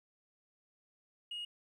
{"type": "tone", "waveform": "sine", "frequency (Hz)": 2873, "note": "F7", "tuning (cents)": 48, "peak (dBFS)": -37, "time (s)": [1.31, 1.45], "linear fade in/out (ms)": 5, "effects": ["tanh soft clip ceiling -37 dBFS", "12-bit"]}